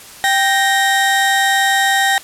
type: tone pair together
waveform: 35% pulse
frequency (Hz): 783.1 / 1867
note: G5 / A#6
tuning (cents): -2 / +2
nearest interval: octave + minor third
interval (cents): 1504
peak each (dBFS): -13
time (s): 0.24-2.18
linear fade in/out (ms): 0
effects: white hiss -37 dBFS RMS until 2.23 s + low-pass 12000 Hz 12 dB/octave